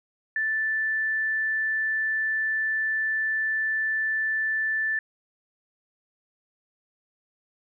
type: tone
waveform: sine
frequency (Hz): 1760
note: A6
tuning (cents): 0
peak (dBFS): -23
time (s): 0.36-4.99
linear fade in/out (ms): 2
effects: none